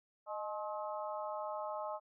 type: harmonic tone with a mistuned harmonic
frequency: 213.1 Hz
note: G#3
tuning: 45 cents sharp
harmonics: 3 / 4 / 5 / 6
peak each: -41 / -43 / -45 / -47 dBFS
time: 0.26-2 s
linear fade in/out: 50 ms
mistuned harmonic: 3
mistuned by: -57 cents
effects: none